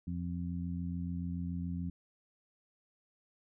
harmonic tone, 87 Hz, F2, 6 cents flat, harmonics 1 / 2 / 3, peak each -39 / -37 / -43 dBFS, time 0.07-1.9 s, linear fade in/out 5 ms, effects none

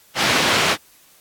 white band-pass noise, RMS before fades -18 dBFS, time 0.15-0.77 s, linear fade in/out 50 ms, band 110 to 3300 Hz, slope 12 dB/octave, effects white hiss -52 dBFS RMS until 1.2 s + AAC 64 kbps

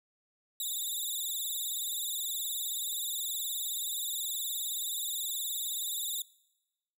5% pulse tone with vibrato, 3700 Hz, A#7, 14 cents flat, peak -26 dBFS, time 0.6-6.22 s, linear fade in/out 2 ms, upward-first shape sine, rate 19 Hz, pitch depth 98 cents each way, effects noise-tail reverb RT60 1.0 s tail -23 dB re dry

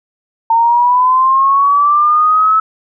sine linear sweep, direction up, 906 to 1304 Hz, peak -7 dBFS, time 0.5-2.6 s, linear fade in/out 5 ms, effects none

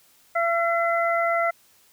harmonic tone, 677 Hz, E5, 46 cents sharp, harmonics 1 / 2 / 3, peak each -22 / -25 / -27 dBFS, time 0.35-1.51 s, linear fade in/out 10 ms, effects white hiss -58 dBFS RMS until 1.92 s

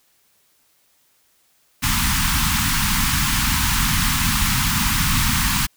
pink band-stop noise, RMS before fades -19 dBFS, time 1.82-5.67 s, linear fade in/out 20 ms, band 260 to 910 Hz, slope 48 dB/octave, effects white hiss -61 dBFS RMS until 5.76 s

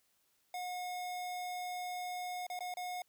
square tone with dropouts, 723 Hz, F#5, 40 cents flat, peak -39 dBFS, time 0.54-3.02 s, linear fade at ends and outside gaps 2 ms, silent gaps 2.467-2.5 / 2.591-2.606 / 2.74-2.77 s, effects white hiss -75 dBFS RMS until 3.08 s

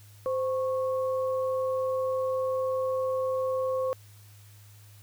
sine tone pair together, 519 / 1099.7 Hz, C5 / C#6, -14 / -14 cents, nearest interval octave + minor second, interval 1300 cents, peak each -26 / -35 dBFS, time 0.26-3.93 s, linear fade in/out 0 ms, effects added 103 Hz sine -50 dBFS peak until 5.02 s + white hiss -58 dBFS RMS until 5.02 s

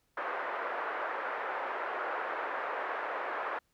white band-pass noise, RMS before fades -36 dBFS, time 0.17-3.59 s, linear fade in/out 5 ms, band 430 to 1600 Hz, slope 24 dB/octave, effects pink hiss -75 dBFS RMS until 3.73 s

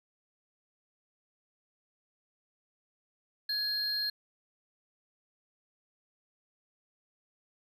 triangle tone pair together, 1675 / 4216 Hz, G#6 / C8, +14 / +12 cents, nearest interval octave + major third, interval 1598 cents, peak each -38 / -29 dBFS, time 3.49-4.1 s, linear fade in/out 5 ms, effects none

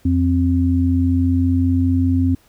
sine tone pair together, 87.57 / 262.4 Hz, F2 / C4, +5 / +5 cents, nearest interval octave + perfect fifth, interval 1900 cents, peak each -16 dBFS, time 0.05-2.35 s, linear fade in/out 5 ms, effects pink hiss -55 dBFS RMS until 2.48 s

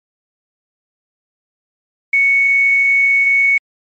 sine tone with quantisation, 2219 Hz, C#7, 1 cent sharp, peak -9 dBFS, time 2.13-3.58 s, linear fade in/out 5 ms, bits 6, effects MP3 32 kbps

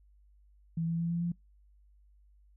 sine tone with pitch steps, 164.81 / 166.63 / 168.47 / 170.33 / 172.21 Hz, E3 / E3 / E3 / F3 / F3, 0 / +19 / +38 / -43 / -24 cents, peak -29 dBFS, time 0.77-1.32 s, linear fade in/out 5 ms, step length 110 ms, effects noise-tail reverb RT60 0.2 s tail -26 dB re dry + added 50 Hz sine -59 dBFS peak until 2.56 s

